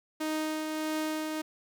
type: tone with tremolo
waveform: sawtooth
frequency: 311.1 Hz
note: D#4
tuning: in tune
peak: -25 dBFS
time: 0.2-1.42 s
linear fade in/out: 10 ms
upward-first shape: triangle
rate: 1.6 Hz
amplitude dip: 35%
effects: none